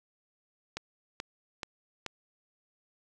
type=click train; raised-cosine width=0.2 ms; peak=-18 dBFS; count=4; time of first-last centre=0.77-2.063 s; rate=2.32 Hz; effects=none